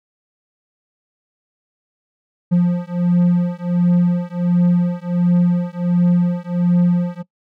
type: beating tone pair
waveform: triangle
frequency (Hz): 175.2 / 176.6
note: F3 / F3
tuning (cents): +6 / +20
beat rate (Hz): 1.4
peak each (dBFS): -14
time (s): 2.51-7.23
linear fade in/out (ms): 20
effects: noise-tail reverb RT60 0.1 s tail -21 dB re dry